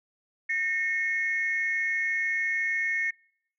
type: tone pair together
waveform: sine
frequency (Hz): 1829.8 / 2176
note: A#6 / C#7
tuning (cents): -33 / -33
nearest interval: minor third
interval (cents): 300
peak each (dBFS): -27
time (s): 0.49-3.11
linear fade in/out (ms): 10
effects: noise-tail reverb RT60 0.7 s tail -26 dB re dry + tanh soft clip ceiling -18 dBFS